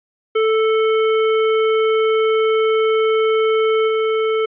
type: tone with level steps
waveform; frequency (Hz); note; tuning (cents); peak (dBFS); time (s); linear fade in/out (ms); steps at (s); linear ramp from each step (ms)
square; 440; A4; 0; -14 / -16; 0.35-4.46; 10; 3.87; 20
effects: resampled to 8000 Hz + 9-bit